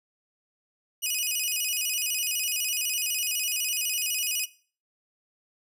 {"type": "tone with vibrato", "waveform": "10% pulse", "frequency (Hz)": 2710, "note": "E7", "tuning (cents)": 47, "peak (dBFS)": -18, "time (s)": [1.02, 4.46], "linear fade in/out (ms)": 20, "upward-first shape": "square", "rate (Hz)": 12, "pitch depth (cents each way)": 130, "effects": ["noise-tail reverb RT60 0.4 s tail -18 dB re dry"]}